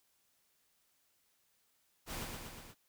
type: noise with echo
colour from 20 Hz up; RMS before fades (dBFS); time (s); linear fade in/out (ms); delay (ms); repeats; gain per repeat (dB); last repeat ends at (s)
pink; -42; 2.06-2.27; 50; 120; 4; -3; 2.75
effects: white hiss -75 dBFS RMS until 2.88 s